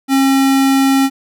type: tone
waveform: square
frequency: 270 Hz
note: C#4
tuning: 45 cents flat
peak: -10 dBFS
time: 0.08-1.1 s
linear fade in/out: 50 ms
effects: none